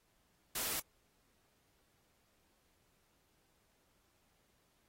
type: noise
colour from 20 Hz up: white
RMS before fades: -38 dBFS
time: 0.55-0.8 s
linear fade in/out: 5 ms
effects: pink hiss -75 dBFS RMS until 4.88 s + AAC 48 kbps